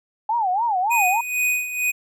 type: tone with vibrato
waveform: sine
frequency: 830.6 Hz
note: G#5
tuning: in tune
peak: -18 dBFS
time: 0.29-1.21 s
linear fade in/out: 5 ms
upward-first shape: sine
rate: 3.5 Hz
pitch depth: 240 cents each way
type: tone with tremolo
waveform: square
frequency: 2489 Hz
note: D#7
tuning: in tune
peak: -18 dBFS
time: 0.9-1.92 s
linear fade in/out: 20 ms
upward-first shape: sine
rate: 2.2 Hz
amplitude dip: 70%
effects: none